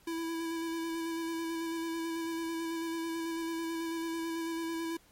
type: tone with vibrato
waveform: square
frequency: 330.2 Hz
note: E4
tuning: 3 cents sharp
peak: -34 dBFS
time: 0.07-4.97 s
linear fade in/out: 5 ms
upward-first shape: square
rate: 9.1 Hz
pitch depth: 14 cents each way
effects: pink hiss -63 dBFS RMS until 5.11 s + MP3 64 kbps